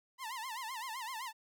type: tone with vibrato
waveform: sawtooth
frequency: 964 Hz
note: B5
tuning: 42 cents flat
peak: -36 dBFS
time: 0.18-1.33 s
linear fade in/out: 50 ms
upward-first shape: sine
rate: 7.8 Hz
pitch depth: 180 cents each way
effects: none